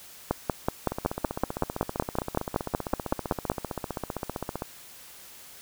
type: two click trains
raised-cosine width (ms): 1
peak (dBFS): -9 / -16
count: 18 / 58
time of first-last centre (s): 0.31-3.499 / 0.92-4.621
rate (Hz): 5.33 / 15.4
effects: white hiss -48 dBFS RMS until 5.61 s